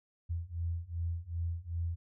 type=beating tone pair; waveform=sine; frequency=83.3 / 85.9 Hz; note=E2 / F2; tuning=+19 / -28 cents; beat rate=2.6 Hz; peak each=-37 / -36 dBFS; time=0.29-1.96 s; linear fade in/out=20 ms; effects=none